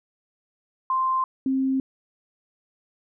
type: tone pair in turn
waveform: sine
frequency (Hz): 1045 / 265.5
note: C6 / C4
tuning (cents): -2 / +25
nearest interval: 2 octaves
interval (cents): 2373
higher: first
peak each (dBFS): -20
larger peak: neither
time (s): 0.9-1.24 / 1.46-1.8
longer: neither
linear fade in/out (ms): 2
effects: none